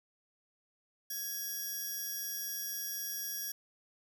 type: tone pair together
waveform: 5% pulse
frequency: 1661.2 / 5672 Hz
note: G#6 / F8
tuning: 0 / +26 cents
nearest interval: octave + major sixth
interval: 2126 cents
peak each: -33 / -32 dBFS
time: 1.1-3.52 s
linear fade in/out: 5 ms
effects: none